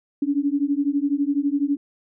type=beating tone pair; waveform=sine; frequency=278.7 / 290.7 Hz; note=C#4 / D4; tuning=+9 / -18 cents; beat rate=12 Hz; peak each=-22 dBFS; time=0.22-1.77 s; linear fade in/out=5 ms; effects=none